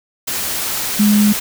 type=tone in noise; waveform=sine; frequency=208.5 Hz; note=G#3; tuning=7 cents sharp; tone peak=-9 dBFS; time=0.99-1.33 s; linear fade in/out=10 ms; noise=white; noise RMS=-21 dBFS; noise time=0.27-1.4 s; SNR=+9 dB; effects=none